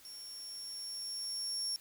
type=tone with level ramp; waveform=35% pulse; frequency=5500 Hz; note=F8; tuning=27 cents flat; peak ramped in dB=-44 to -31 dBFS; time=0.05-1.76 s; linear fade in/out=0 ms; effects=white hiss -59 dBFS RMS until 1.8 s